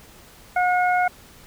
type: harmonic tone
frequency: 723 Hz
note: F#5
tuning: 40 cents flat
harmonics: 1 / 2 / 3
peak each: -18 / -24 / -28 dBFS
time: 0.56-1.08 s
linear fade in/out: 5 ms
effects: pink hiss -48 dBFS RMS until 1.46 s